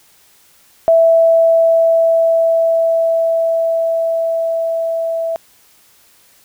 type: tone with level ramp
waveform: sine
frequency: 659.3 Hz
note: E5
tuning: in tune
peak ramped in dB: -6 to -16 dBFS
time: 0.88-5.36 s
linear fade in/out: 0 ms
effects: white hiss -50 dBFS RMS until 6.44 s